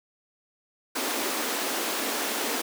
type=high-pass noise; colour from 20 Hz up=pink; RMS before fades=-29 dBFS; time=0.95-2.62 s; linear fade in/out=10 ms; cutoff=240 Hz; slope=48 dB/octave; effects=none